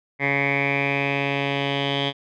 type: tone with low-pass filter sweep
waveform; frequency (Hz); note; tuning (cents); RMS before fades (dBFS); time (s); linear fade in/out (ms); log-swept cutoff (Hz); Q
10% pulse; 139.9; C#3; +16; -23; 0.19-2.13; 50; 2100 to 3200; 8.4
effects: none